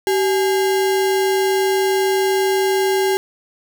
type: tone with sample-and-hold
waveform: sine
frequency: 383.8 Hz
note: G4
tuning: 37 cents flat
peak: -14 dBFS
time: 0.07-3.17 s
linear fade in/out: 0 ms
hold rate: 1225 Hz
effects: none